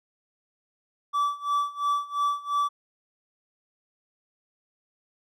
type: tone with tremolo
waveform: triangle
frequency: 1156 Hz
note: D6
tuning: 28 cents flat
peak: -19 dBFS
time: 1.13-2.69 s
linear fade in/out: 20 ms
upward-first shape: sine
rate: 2.9 Hz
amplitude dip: 90%
effects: none